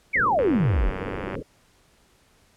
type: exponential sweep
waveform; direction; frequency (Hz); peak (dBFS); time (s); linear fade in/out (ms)
sine; down; 2379 to 34.36; -18; 0.13-0.91; 20
type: low-pass noise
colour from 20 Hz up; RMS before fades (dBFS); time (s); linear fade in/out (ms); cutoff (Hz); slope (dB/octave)
white; -33; 0.15-1.43; 10; 550; 96
type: click train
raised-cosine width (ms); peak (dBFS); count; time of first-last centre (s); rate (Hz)
0.5; -18; 93; 0.39-1.353; 95.5
effects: pink hiss -60 dBFS RMS until 2.56 s + low-pass 11000 Hz 12 dB/octave